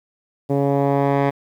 10% pulse tone with low-pass filter sweep, 140 Hz, C#3, 18 cents sharp, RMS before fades -18 dBFS, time 0.49-1.31 s, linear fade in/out 20 ms, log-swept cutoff 490 to 1700 Hz, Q 0.99, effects 8-bit

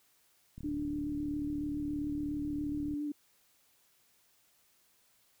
click train, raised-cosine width 5 ms, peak -33 dBFS, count 88, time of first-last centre 0.58-2.938 s, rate 36.9 Hz
sine tone with vibrato, 293.7 Hz, D4, in tune, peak -33 dBFS, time 0.64-3.12 s, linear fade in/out 5 ms, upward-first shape square, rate 7.2 Hz, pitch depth 15 cents each way
effects white hiss -69 dBFS RMS until 5.4 s

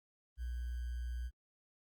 sine tone with sample-and-hold, 60.4 Hz, B1, 38 cents flat, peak -37 dBFS, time 0.37-1.31 s, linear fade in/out 50 ms, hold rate 1575 Hz, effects Opus 32 kbps

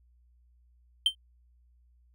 triangle tone with exponential decay, 3122 Hz, G7, 8 cents flat, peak -15 dBFS, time 1.06-1.15 s, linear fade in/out 2 ms, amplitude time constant 18 ms, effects added 60 Hz sine -60 dBFS peak until 2.14 s

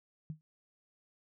sine tone with exponential decay, 155.56 Hz, D#3, in tune, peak -34 dBFS, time 0.3-0.41 s, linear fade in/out 0 ms, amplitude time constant 23 ms, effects none

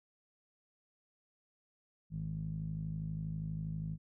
15% pulse tone with low-pass filter, 52.4 Hz, G#1, 16 cents sharp, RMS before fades -39 dBFS, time 2.1-3.98 s, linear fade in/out 50 ms, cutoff 170 Hz, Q 5, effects none

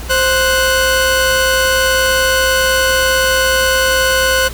sawtooth tone pair together, 523.3 / 1480.1 Hz, C5 / F#6, 0 / 0 cents, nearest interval octave + tritone, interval 1800 cents, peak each -10 dBFS, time 0.09-4.49 s, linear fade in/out 20 ms, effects added 60 Hz sine -25 dBFS peak until 4.53 s + pink hiss -31 dBFS RMS until 4.53 s

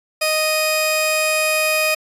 sawtooth tone pair together, 622.3 / 2489 Hz, D#5 / D#7, 0 / 0 cents, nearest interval 2 octaves, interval 2400 cents, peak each -15 dBFS, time 0.21-1.95 s, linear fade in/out 10 ms, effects resampled to 32000 Hz

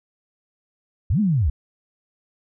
sine linear two-way sweep, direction up then down, 57.8 to 222.7 to 57.8 Hz, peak -16 dBFS, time 1.1-1.5 s, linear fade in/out 5 ms, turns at 1.2 s, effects none

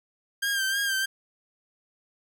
sawtooth tone with vibrato, 1591 Hz, G6, 25 cents sharp, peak -21 dBFS, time 0.42-1.06 s, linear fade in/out 10 ms, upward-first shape sine, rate 3.2 Hz, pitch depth 47 cents each way, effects none

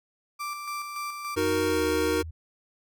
35% pulse tone with tremolo, 1174.7 Hz, D6, in tune, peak -29 dBFS, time 0.39-1.36 s, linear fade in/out 20 ms, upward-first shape square, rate 3.5 Hz, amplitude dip 40%
sine tone with pitch glide, 92.5 to 80.53 Hz, F#2 to E2, 0 to -40 cents, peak -35 dBFS, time 1.36-2.31 s, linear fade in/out 10 ms, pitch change -240 cents, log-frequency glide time 1.68-1.82 s
square chord, D# minor, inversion none, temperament equal, 311.1 / 370 / 466.2 Hz, D#4 / F#4 / A#4, 0 / 0 / 0 cents, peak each -29 / -30 / -27 dBFS, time 1.36-2.23 s, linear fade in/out 20 ms
effects none

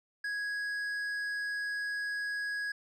sine tone with tanh clipping, 1661.2 Hz, G#6, in tune, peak -34 dBFS, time 0.24-2.72 s, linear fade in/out 5 ms, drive 8 dB, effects none

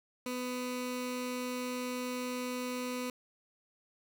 15% pulse tone with notch filter, 249.9 Hz, B3, 21 cents sharp, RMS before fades -37 dBFS, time 0.26-3.1 s, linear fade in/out 2 ms, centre 750 Hz, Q 2, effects none

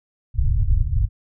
pink low-pass noise, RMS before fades -18 dBFS, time 0.34-1.09 s, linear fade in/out 50 ms, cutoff 120 Hz, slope 48 dB/octave, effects none

